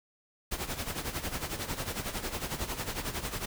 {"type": "noise with tremolo", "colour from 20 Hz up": "pink", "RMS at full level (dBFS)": -33, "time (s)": [0.51, 3.46], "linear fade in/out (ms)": 10, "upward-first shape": "sine", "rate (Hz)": 11, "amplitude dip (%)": 70, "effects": []}